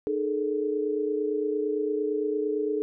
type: tone cluster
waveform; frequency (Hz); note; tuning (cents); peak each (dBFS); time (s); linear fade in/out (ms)
sine; 304.5 / 424.1 / 452.9; D#4 / G#4 / A#4; -37 / +36 / -50; -31 / -26 / -34; 0.07-2.82; 0
effects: none